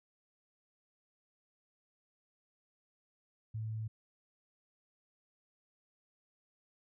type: tone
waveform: sine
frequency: 110 Hz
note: A2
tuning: in tune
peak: -36 dBFS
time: 3.54-3.88 s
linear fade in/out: 10 ms
effects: none